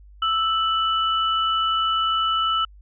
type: tone pair together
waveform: sine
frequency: 1318.5 / 2972 Hz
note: E6 / F#7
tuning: 0 / +7 cents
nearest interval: octave + major second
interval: 1407 cents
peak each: -20 / -24 dBFS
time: 0.22-2.65 s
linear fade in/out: 5 ms
effects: added 50 Hz sine -44 dBFS peak until 2.81 s